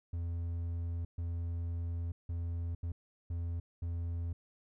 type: tone bursts at uneven times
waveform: triangle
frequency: 85 Hz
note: F2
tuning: 46 cents flat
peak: -32 dBFS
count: 6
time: 0.13-1.05 / 1.18-2.12 / 2.29-2.75 / 2.83-2.92 / 3.3-3.6 / 3.82-4.33 s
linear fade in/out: 5 ms
effects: none